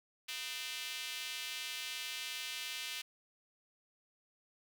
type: tone with high-pass filter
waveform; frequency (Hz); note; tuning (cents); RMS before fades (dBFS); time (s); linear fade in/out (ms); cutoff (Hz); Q
square; 138.59; C#3; 0; -42; 0.28-3.02; 10; 2800; 1.9
effects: none